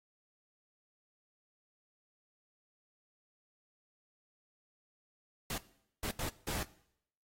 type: noise bursts at uneven times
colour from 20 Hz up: pink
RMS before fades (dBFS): -38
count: 4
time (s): 5.5-5.58 / 6.03-6.11 / 6.19-6.29 / 6.47-6.63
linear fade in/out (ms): 2
effects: noise-tail reverb RT60 0.7 s tail -19 dB re dry + AAC 48 kbps